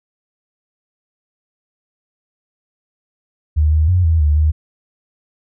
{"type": "tone with pitch steps", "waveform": "sine", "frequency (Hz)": [76.4, 77.8, 90.5, 81.2, 74.5, 77], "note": ["D#2", "D#2", "F#2", "E2", "D2", "D#2"], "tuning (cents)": [-31, 0, -38, -26, 25, -17], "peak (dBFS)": -10, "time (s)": [3.56, 4.52], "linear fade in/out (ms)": 20, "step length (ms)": 160, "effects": []}